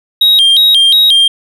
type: tone with vibrato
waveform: triangle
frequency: 3484 Hz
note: A7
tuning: 18 cents flat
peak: -3 dBFS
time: 0.21-1.28 s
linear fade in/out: 5 ms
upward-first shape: square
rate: 2.8 Hz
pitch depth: 150 cents each way
effects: none